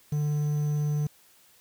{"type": "tone with quantisation", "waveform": "triangle", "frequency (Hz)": 148.5, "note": "D3", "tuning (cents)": 20, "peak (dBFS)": -22, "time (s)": [0.12, 1.07], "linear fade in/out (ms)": 5, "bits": 8, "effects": ["white hiss -59 dBFS RMS until 1.6 s"]}